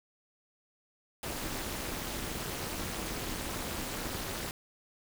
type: noise with amplitude modulation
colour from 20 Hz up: pink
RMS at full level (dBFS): -33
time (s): 1.23-4.51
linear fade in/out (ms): 2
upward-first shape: sine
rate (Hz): 281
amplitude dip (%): 100
effects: none